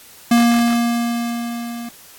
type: tone with level ramp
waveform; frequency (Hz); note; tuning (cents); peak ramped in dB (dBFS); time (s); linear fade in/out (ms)
square; 235.7; A#3; +19; -10 to -28; 0.31-1.89; 5
effects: white hiss -43 dBFS RMS until 2.18 s + AAC 64 kbps